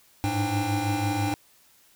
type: tone cluster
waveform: square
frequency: 100.5 / 106.6 / 295.8 / 800 Hz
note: G2 / G#2 / D4 / G5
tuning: +44 / +46 / +13 / +35 cents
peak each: -33 / -29 / -30 / -31 dBFS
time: 0.24-1.34 s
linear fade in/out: 0 ms
effects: white hiss -59 dBFS RMS until 1.95 s